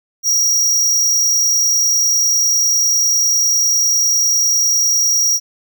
square tone, 5690 Hz, F8, 31 cents sharp, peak -12 dBFS, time 0.23-5.4 s, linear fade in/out 50 ms, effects none

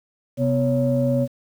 sine tone cluster, 130.7 / 246.9 / 558 Hz, C3 / B3 / C#5, -1 / 0 / +11 cents, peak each -21 dBFS, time 0.37-1.28 s, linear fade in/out 50 ms, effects tanh soft clip ceiling -9 dBFS + 8-bit

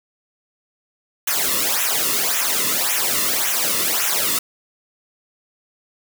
white noise with flanger, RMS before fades -20 dBFS, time 1.27-4.39 s, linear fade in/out 5 ms, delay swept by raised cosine 0.21 to 1.31 ms, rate 1.8 Hz, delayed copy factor -0.85, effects none

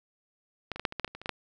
clicks, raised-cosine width 0.3 ms, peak -17 / -23 / -19 / -9 / -23 / -16 / -12 / -29 / -26 / -28 / -18 / -14 dBFS, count 12, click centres 0.717 / 0.76 / 0.796 / 0.852 / 0.924 / 0.997 / 1.046 / 1.078 / 1.15 / 1.216 / 1.259 / 1.293 s, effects none

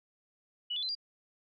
sine tone with pitch steps, 2943 / 3460 / 4067 / 4781 Hz, F#7 / A7 / C8 / D8, -10 / -30 / -50 / +30 cents, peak -32 dBFS, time 0.7-0.952 s, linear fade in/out 10 ms, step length 63 ms, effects none

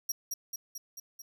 sawtooth tone with echo, 5670 Hz, F8, 25 cents sharp, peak -27 dBFS, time 0.09-0.12 s, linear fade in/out 5 ms, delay 220 ms, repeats 5, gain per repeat -3 dB, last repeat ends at 1.22 s, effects none

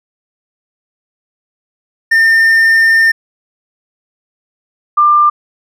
triangle / sine tone pair in turn, 1808 / 1192.5 Hz, A6 / D6, +47 / +26 cents, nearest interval perfect fifth, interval 721 cents, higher first, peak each -4 / -5 dBFS, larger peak first, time 2.11-3.12 / 4.97-5.3 s, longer first, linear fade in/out 10 ms, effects none

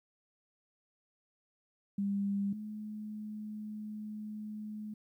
sine tone pair in turn, 200 / 212.8 Hz, G3 / G#3, +35 / +42 cents, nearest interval minor second, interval 107 cents, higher second, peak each -30 / -39 dBFS, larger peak first, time 1.98-2.53 / 2.53-4.94 s, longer second, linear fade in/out 5 ms, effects 12-bit

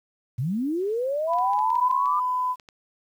sine linear sweep, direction up, 110 to 1211 Hz, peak -23 dBFS, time 0.38-2.2 s, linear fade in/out 10 ms
sine tone with pitch glide, 994 to 1004.4 Hz, B5 to B5, +11 to +29 cents, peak -22 dBFS, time 1.27-2.56 s, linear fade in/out 50 ms, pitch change +18 cents, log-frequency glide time 1.45-2.43 s
clicks, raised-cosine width 0.2 ms, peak -28 dBFS, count 10, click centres 1.335 / 1.386 / 1.534 / 1.59 / 1.703 / 1.755 / 1.912 / 2.058 / 2.598 / 2.688 s
effects 9-bit

